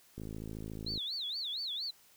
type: click train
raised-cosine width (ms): 3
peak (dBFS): -30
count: 44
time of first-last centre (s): 0.18-0.976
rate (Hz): 54
type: tone with vibrato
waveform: sine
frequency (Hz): 3913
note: B7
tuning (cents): -17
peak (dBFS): -35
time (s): 0.86-1.91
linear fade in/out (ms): 10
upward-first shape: sine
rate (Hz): 4.3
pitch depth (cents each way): 270
effects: white hiss -63 dBFS RMS until 2.16 s